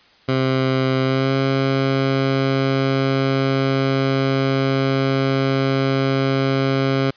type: tone with pitch glide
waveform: 15% pulse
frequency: 131.6 to 134.99 Hz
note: C3 to C#3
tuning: +10 to -46 cents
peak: -10 dBFS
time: 0.28-7.11 s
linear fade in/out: 10 ms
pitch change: +44 cents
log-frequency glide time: 1.03-1.34 s
effects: white hiss -52 dBFS RMS until 7.16 s + resampled to 11025 Hz